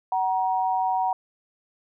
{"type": "tone pair together", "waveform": "sine", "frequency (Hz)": [751, 945], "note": ["F#5", "A#5"], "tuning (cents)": [26, 23], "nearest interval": "major third", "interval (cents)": 397, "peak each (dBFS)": [-23, -25], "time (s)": [0.12, 1.13], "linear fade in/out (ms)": 2, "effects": []}